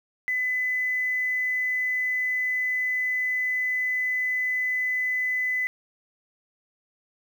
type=tone with quantisation; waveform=sine; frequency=2008 Hz; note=B6; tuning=28 cents sharp; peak=-23 dBFS; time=0.28-5.67 s; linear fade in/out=0 ms; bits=8; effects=none